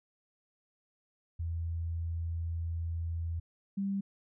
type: tone pair in turn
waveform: sine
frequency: 83.4 / 197.1 Hz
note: E2 / G3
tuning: +21 / +10 cents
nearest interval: octave + minor third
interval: 1489 cents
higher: second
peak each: -32 / -30 dBFS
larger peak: second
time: 1.39-3.4 / 3.77-4.01 s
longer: first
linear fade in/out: 10 ms
effects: none